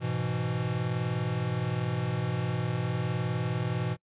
square chord, E major, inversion first, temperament equal, 103.83 / 123.47 / 164.81 Hz, G#2 / B2 / E3, 0 / 0 / 0 cents, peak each -36 / -31 / -34 dBFS, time 0-3.97 s, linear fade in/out 50 ms, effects noise-tail reverb RT60 0.1 s tail -26 dB re dry + resampled to 8000 Hz

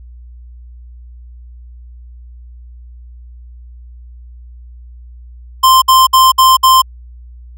square tone bursts, 1044 Hz, C6, 4 cents flat, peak -5 dBFS, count 5, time 5.63-6.82 s, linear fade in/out 10 ms, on 190 ms, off 60 ms, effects added 60 Hz sine -32 dBFS peak until 7.57 s

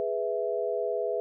sine chord, E major, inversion first, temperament equal, 415.3 / 493.9 / 659.3 Hz, G#4 / B4 / E5, 0 / 0 / 0 cents, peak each -31 / -31 / -31 dBFS, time 0-1.2 s, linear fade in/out 0 ms, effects none

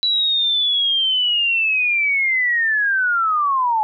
sine linear sweep, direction down, 3951 to 845 Hz, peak -15 dBFS, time 0.03-3.83 s, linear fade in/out 0 ms, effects none

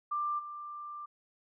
sine tone with level steps, 1185 Hz, D6, 15 cents sharp, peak -30 / -40 dBFS, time 0.11-1.06 s, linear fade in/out 10 ms, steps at 0.38 s, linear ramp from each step 20 ms, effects none

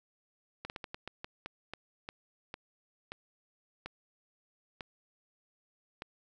slowing click train, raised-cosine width 0.3 ms, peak -24 dBFS, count 15, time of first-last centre 0.65-6.021 s, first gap 49 ms, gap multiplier 1.28, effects none

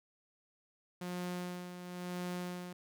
sawtooth tone with tremolo, 178.7 Hz, F3, 40 cents sharp, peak -33 dBFS, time 1.01-2.73 s, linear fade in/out 5 ms, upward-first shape sine, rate 0.98 Hz, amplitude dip 60%, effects none

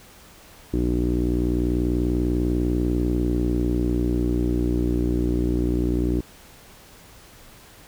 sawtooth tone with low-pass filter, 60.2 Hz, B1, 44 cents flat, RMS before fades -22 dBFS, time 0.73-6.21 s, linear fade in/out 10 ms, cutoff 330 Hz, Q 6.5, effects pink hiss -48 dBFS RMS until 7.87 s

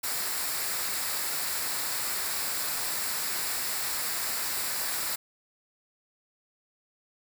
white noise with comb filter, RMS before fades -31 dBFS, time 0.03-5.16 s, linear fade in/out 10 ms, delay 0.32 ms, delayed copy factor -0.5, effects none

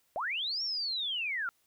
sine linear two-way sweep, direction up then down, 570 to 5588 to 1336 Hz, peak -31 dBFS, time 0.16-1.49 s, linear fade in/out 0 ms, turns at 0.63 s, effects white hiss -72 dBFS RMS until 1.66 s

